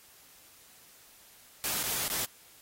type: noise with dropouts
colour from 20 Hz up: white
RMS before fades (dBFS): -32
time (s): 1.64-2.25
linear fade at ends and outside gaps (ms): 0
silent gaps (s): 1.829-1.839 / 2.08-2.1
effects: white hiss -57 dBFS RMS until 2.61 s + AAC 48 kbps